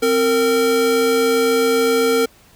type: tone pair together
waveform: square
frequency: 261.9 / 459 Hz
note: C4 / A#4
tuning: +2 / -27 cents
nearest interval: minor seventh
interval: 971 cents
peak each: -22 / -15 dBFS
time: 0.02-2.26 s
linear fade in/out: 10 ms
effects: pink hiss -50 dBFS RMS until 2.55 s